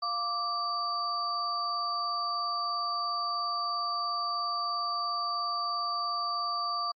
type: tone cluster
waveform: sine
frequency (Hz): 698 / 1171 / 4624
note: F5 / D6 / D8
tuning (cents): -1 / -5 / -28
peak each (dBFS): -39 / -30 / -36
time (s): 0.02-6.92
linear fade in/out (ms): 10
effects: AAC 64 kbps